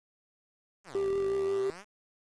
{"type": "exponential two-way sweep", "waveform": "5% pulse", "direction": "down then up", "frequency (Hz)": [220, 36.71, 220], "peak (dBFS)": -33, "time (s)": [0.84, 1.85], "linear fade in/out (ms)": 50, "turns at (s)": 1.12}
{"type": "tone with vibrato", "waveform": "triangle", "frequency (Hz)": 392, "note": "G4", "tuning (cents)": 0, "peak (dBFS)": -25, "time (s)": [0.95, 1.7], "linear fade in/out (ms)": 0, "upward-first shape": "triangle", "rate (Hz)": 5.6, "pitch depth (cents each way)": 15}
{"effects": ["resampled to 22050 Hz", "9-bit"]}